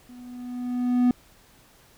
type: tone with level ramp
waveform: triangle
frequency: 246.9 Hz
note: B3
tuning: in tune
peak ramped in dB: -41 to -13 dBFS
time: 0.09-1.11 s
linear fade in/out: 2 ms
effects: pink hiss -56 dBFS RMS until 1.97 s